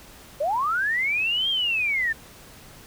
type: linear two-way sweep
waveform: sine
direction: up then down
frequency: 541 to 3245 to 1755 Hz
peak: -21 dBFS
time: 0.4-2.13 s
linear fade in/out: 10 ms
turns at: 1.49 s
effects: pink hiss -47 dBFS RMS until 2.86 s